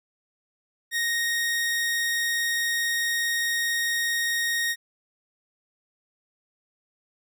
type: tone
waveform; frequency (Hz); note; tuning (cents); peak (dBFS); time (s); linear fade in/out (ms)
sawtooth; 1864.7; A#6; 0; -20; 0.91-4.76; 50
effects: none